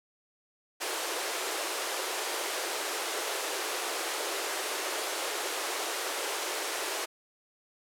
pink high-pass noise, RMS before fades -33 dBFS, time 0.8-7.06 s, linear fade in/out 20 ms, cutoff 350 Hz, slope 48 dB/octave, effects low-pass 12000 Hz 12 dB/octave

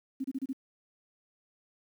sine tone bursts, 266.4 Hz, C4, 31 cents sharp, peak -30 dBFS, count 5, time 0.2-0.531 s, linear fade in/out 10 ms, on 43 ms, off 29 ms, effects 10-bit

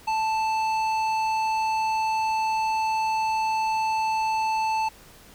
sine tone with tanh clipping, 880 Hz, A5, in tune, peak -24 dBFS, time 0.07-4.89 s, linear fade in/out 10 ms, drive 13 dB, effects pink hiss -50 dBFS RMS until 5.34 s

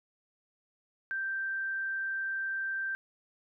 sine tone, 1568 Hz, G6, in tune, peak -31 dBFS, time 1.11-2.95 s, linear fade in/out 0 ms, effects none

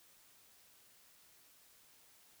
silence, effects white hiss -65 dBFS RMS until 2.4 s

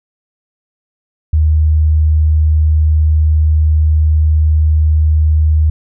sine tone, 77.4 Hz, D#2, 9 cents flat, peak -7 dBFS, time 1.33-5.7 s, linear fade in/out 5 ms, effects none

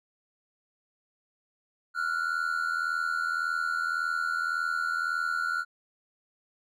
triangle tone pair together, 1376 / 1457.8 Hz, F6 / F#6, -26 / -26 cents, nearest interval minor second, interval 100 cents, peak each -28 dBFS, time 1.94-5.65 s, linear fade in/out 50 ms, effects none

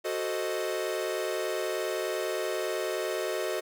45% pulse chord, F# diminished seventh, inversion none, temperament equal, 370 / 440 / 523.3 / 622.3 Hz, F#4 / A4 / C5 / Eb5, 0 / 0 / 0 / 0 cents, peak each -34 / -35 / -37 / -34 dBFS, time 0.04-3.61 s, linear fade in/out 20 ms, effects none

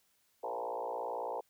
sine tone with frequency modulation, 688 Hz, F5, 26 cents flat, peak -35 dBFS, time 0.43-1.41 s, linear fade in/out 10 ms, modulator 58.2 Hz, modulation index 4.5, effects white hiss -73 dBFS RMS until 1.49 s

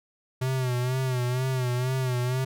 square tone with vibrato, 127.2 Hz, C3, 48 cents flat, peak -25 dBFS, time 0.41-2.45 s, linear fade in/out 10 ms, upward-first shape sine, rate 2.1 Hz, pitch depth 61 cents each way, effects none

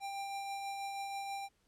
square tone with tremolo, 792 Hz, G5, 18 cents sharp, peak -38 dBFS, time 0-1.49 s, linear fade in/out 50 ms, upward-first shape triangle, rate 6.2 Hz, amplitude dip 30%, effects pink hiss -75 dBFS RMS until 1.67 s + low-pass 11000 Hz 12 dB/octave

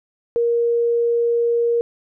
sine tone, 470 Hz, A#4, 14 cents sharp, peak -15 dBFS, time 0.36-1.81 s, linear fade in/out 0 ms, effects none

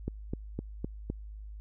click train, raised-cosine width 3 ms, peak -20 dBFS, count 5, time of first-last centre 0.08-1.1 s, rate 3.92 Hz, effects added 52 Hz sine -41 dBFS peak until 1.6 s

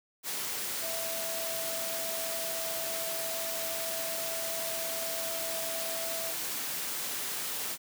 sine tone in noise, 659.3 Hz, E5, in tune, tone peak -38 dBFS, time 0.8-6.34 s, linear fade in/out 50 ms, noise white, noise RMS -35 dBFS, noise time 0.23-7.78 s, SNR -6 dB, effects high-pass 150 Hz 12 dB/octave

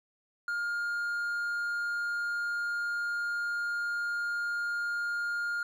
triangle tone, 1413 Hz, F6, 20 cents sharp, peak -28 dBFS, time 0.48-5.63 s, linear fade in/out 2 ms, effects none

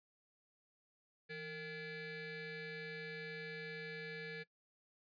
30% pulse ring-modulated tone, 622.3 Hz, D#5, in tune, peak -38 dBFS, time 1.29-4.44 s, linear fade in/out 20 ms, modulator 1080 Hz, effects noise-tail reverb RT60 0.1 s tail -21 dB re dry + resampled to 11025 Hz

